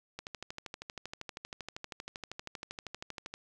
click train, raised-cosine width 0.2 ms, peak -23 dBFS, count 41, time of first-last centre 0.19-3.34 s, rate 12.7 Hz, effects none

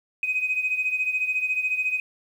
sine beating tone pair, 2510 / 2524 Hz, D#7 / D#7, +15 / +24 cents, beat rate 14 Hz, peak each -23 / -28 dBFS, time 0.23-2 s, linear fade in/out 2 ms, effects tanh soft clip ceiling -15 dBFS + 9-bit

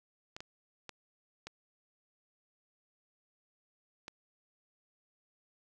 clicks, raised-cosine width 0.2 ms, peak -26 dBFS, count 5, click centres 0.365 / 0.405 / 0.893 / 1.47 / 4.081 s, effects none

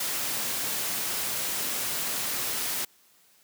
white noise, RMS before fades -30 dBFS, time 0-2.85 s, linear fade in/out 5 ms, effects white hiss -61 dBFS RMS until 3.43 s + high-pass 100 Hz 12 dB/octave

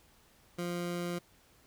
20% pulse tone, 174.61 Hz, F3, in tune, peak -29 dBFS, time 0.58-1.19 s, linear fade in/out 10 ms, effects pink hiss -64 dBFS RMS until 1.66 s

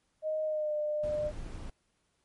sine tone with pitch glide, 622.3 to 601.4 Hz, D#5 to D5, 0 to +41 cents, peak -29 dBFS, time 0.22-1.32 s, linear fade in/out 50 ms, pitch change -59 cents, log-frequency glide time 0.44-0.74 s
brown noise, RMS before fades -41 dBFS, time 1.03-1.7 s, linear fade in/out 5 ms
effects pink hiss -75 dBFS RMS until 2.24 s + MP3 48 kbps

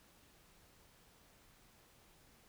silence, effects pink hiss -66 dBFS RMS until 2.48 s

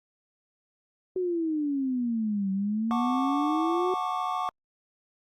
sine exponential two-way sweep, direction down then up, 374.1 to 190.6 to 374.1 Hz, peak -25 dBFS, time 1.16-3.94 s, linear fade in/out 2 ms, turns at 2.51 s
triangle chord, D major seventh, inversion first, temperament just, 734.2 / 881 / 1101.2 / 1174.7 Hz, F#5 / A5 / C#6 / D6, -14 / +2 / -12 / 0 cents, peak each -30 / -34 / -30 / -31 dBFS, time 2.91-4.49 s, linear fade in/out 0 ms
effects Opus 48 kbps

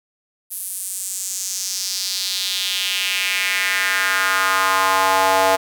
square tone with high-pass filter sweep, 95 Hz, F#2, 46 cents sharp, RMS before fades -20 dBFS, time 0.5-5.57 s, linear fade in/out 20 ms, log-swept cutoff 11000 to 700 Hz, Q 2.7, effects none

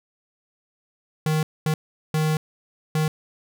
square tone bursts at uneven times, 155.56 Hz, D#3, in tune, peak -20 dBFS, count 4, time 1.26-1.43 / 1.66-1.74 / 2.14-2.37 / 2.95-3.08 s, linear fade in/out 2 ms, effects none

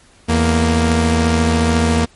sawtooth tone pair together, 82.41 / 233.1 Hz, E2 / A#3, 0 / 0 cents, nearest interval octave + tritone, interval 1800 cents, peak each -11 dBFS, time 0.28-2.06 s, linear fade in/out 20 ms, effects pink hiss -49 dBFS RMS until 2.15 s + MP3 48 kbps

